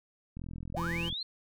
click train, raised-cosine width 5 ms, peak -29 dBFS, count 33, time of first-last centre 0.37-1.127 s, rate 42.3 Hz
sine linear sweep, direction up, 493.9 to 4265 Hz, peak -34 dBFS, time 0.74-1.23 s, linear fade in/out 5 ms
25% pulse tone, 168.8 Hz, E3, 41 cents sharp, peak -31 dBFS, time 0.76-1.1 s, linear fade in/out 20 ms
effects none

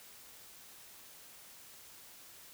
silence, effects white hiss -55 dBFS RMS until 2.53 s

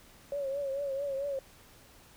sine tone with vibrato, 554.4 Hz, C#5, in tune, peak -31 dBFS, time 0.32-1.39 s, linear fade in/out 2 ms, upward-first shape triangle, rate 4.5 Hz, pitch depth 75 cents each way, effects pink hiss -57 dBFS RMS until 2.16 s

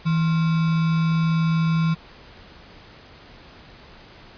sine tone with sample-and-hold, 163.1 Hz, E3, 18 cents flat, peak -17 dBFS, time 0.05-1.95 s, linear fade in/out 20 ms, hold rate 1225 Hz, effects pink hiss -46 dBFS RMS until 4.37 s + resampled to 11025 Hz

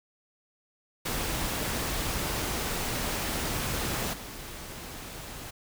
pink noise with level steps, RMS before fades -31 / -41 dBFS, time 1.05-5.51 s, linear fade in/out 10 ms, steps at 4.12 s, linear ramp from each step 20 ms, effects none

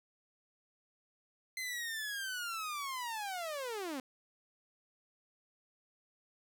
sawtooth linear sweep, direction down, 2071 to 248.4 Hz, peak -34 dBFS, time 1.57-4 s, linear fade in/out 2 ms, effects none

